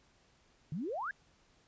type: exponential sweep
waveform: sine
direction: up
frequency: 138.59 to 1726 Hz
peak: -35 dBFS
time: 0.72-1.11 s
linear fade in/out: 2 ms
effects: pink hiss -68 dBFS RMS until 1.67 s + resampled to 16000 Hz